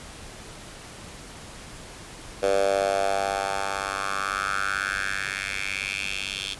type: tone with high-pass filter sweep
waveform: 10% pulse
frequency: 98 Hz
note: G2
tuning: in tune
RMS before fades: -27 dBFS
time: 2.42-6.55 s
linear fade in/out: 20 ms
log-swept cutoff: 520 to 3200 Hz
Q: 4.2
effects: pink hiss -42 dBFS RMS until 6.59 s + resampled to 24000 Hz